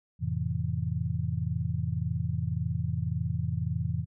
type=chord; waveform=sine; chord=F major seventh; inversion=none; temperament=just; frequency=87.31 / 109.13 / 130.96 / 163.7 Hz; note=F2 / A2 / C3 / E3; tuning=0 / -14 / +2 / -12 cents; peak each=-33 dBFS; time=0.19-4.06 s; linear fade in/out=50 ms; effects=none